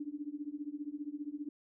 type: tone with tremolo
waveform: sine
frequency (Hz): 293.7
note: D4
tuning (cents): 0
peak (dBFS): -34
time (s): 0-1.49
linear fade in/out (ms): 5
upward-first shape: triangle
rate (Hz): 15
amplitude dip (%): 100
effects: none